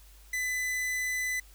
45% pulse tone, 2004 Hz, B6, 25 cents sharp, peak -29 dBFS, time 0.33-1.4 s, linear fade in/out 5 ms, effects added 50 Hz sine -52 dBFS peak until 1.54 s + white hiss -59 dBFS RMS until 1.54 s

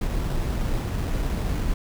brown noise with sample-and-hold, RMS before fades -25 dBFS, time 0.01-1.74 s, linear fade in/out 5 ms, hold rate 4410 Hz, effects none

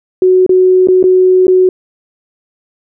sine tone with dropouts, 370 Hz, F#4, in tune, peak -4 dBFS, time 0.22-1.69 s, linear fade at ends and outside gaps 2 ms, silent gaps 0.464-0.493 / 0.873-0.885 / 1.028-1.039 / 1.469-1.48 s, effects none

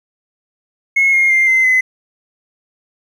triangle tone with pitch steps, 2174 / 2138 / 2102 / 2067 / 2033 Hz, C#7 / C7 / C7 / C7 / B6, -34 / +37 / +7 / -22 / +50 cents, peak -6 dBFS, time 0.96-1.81 s, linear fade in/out 10 ms, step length 170 ms, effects tanh soft clip ceiling -6 dBFS

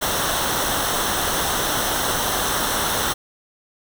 pink noise with comb filter, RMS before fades -22 dBFS, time 0.01-3.14 s, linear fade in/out 20 ms, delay 0.42 ms, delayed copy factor -0.65, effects none

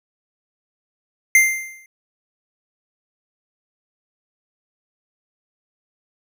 square tone with exponential decay, 2093 Hz, C7, in tune, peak -8 dBFS, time 1.35-1.86 s, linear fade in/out 2 ms, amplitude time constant 110 ms, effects none

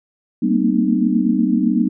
sine tone cluster, 191.8 / 227 / 235 / 256.5 / 305.9 Hz, G3 / A#3 / A#3 / C4 / D#4, -37 / -46 / +14 / -34 / -29 cents, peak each -20 dBFS, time 0.42-1.89 s, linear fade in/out 10 ms, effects none

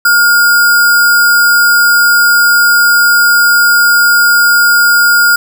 sine tone with sample-and-hold, 1422 Hz, F6, 31 cents sharp, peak -4 dBFS, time 0.05-5.36 s, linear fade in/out 5 ms, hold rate 6300 Hz, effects none

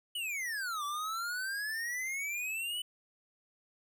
square exponential two-way sweep, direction down then up, 3007 to 1146 to 3007 Hz, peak -35 dBFS, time 0.15-2.82 s, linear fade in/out 5 ms, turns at 0.84 s, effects none

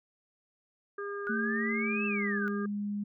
harmonic tone, 404.2 Hz, G#4, 47 cents flat, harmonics 1 / 3 / 4, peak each -36 / -41 / -42 dBFS, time 0.98-2.66 s, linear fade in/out 5 ms
sine exponential two-way sweep, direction up then down, 1439 to 2676 to 1439 Hz, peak -32 dBFS, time 1.27-2.48 s, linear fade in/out 0 ms, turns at 2.06 s
sine tone with pitch glide, 222.5 to 205.2 Hz, A3 to G#3, +20 to -21 cents, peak -31 dBFS, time 1.29-3.04 s, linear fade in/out 10 ms, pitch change -141 cents, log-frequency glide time 1.81-2.19 s
effects none

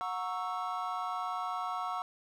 triangle chord, F# dominant seventh, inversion none, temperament equal with one note detuned, 729.8 / 932.3 / 1108.7 / 1318.5 Hz, F#5 / A#5 / C#6 / E6, -24 / 0 / 0 / 0 cents, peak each -36 / -40 / -36 / -37 dBFS, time 0.01-2.02 s, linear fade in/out 0 ms, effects none

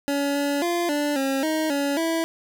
25% pulse tone with pitch steps, 282.6 / 284.8 / 345.7 / 292.6 / 270.2 / 314 / 282.4 / 328.3 Hz, C#4 / C#4 / F4 / D4 / C#4 / D#4 / C#4 / E4, +34 / +47 / -18 / -6 / -44 / +16 / +32 / -7 cents, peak -18 dBFS, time 0.08-2.24 s, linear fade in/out 0 ms, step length 270 ms, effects none

